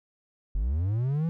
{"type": "linear sweep", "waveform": "triangle", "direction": "up", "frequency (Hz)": [41.2, 169.7], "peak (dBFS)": -22, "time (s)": [0.55, 1.29], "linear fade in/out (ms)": 0, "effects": []}